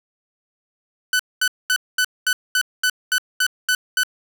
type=tone bursts; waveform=sawtooth; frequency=1499 Hz; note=F#6; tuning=22 cents sharp; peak=-12 dBFS; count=11; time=1.13-4.034 s; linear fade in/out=2 ms; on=64 ms; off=220 ms; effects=none